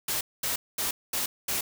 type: noise bursts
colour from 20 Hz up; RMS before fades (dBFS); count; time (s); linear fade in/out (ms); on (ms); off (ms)
white; -29; 5; 0.08-1.61; 5; 130; 220
effects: none